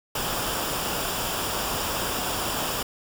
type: noise with comb filter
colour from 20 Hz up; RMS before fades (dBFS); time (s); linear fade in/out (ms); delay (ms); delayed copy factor
pink; -28; 0.15-2.83; 5; 0.48; -0.55
effects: none